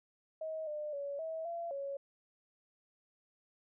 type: tone with pitch steps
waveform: sine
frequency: 634 / 601 / 565 / 645 / 680 / 556 Hz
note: D#5 / D5 / C#5 / E5 / F5 / C#5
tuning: +32 / +40 / +33 / -38 / -46 / +5 cents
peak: -37 dBFS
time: 0.41-1.97 s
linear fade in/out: 5 ms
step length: 260 ms
effects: none